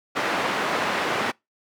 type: band-pass noise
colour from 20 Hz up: white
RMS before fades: -25 dBFS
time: 0.15-1.32 s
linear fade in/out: 20 ms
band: 210 to 1700 Hz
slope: 12 dB/octave
effects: noise-tail reverb RT60 0.2 s tail -25 dB re dry